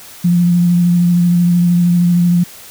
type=tone with vibrato; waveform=sine; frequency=174.61 Hz; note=F3; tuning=in tune; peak=-8 dBFS; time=0.24-2.44 s; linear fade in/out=10 ms; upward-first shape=sine; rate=13 Hz; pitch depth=20 cents each way; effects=white hiss -36 dBFS RMS until 2.7 s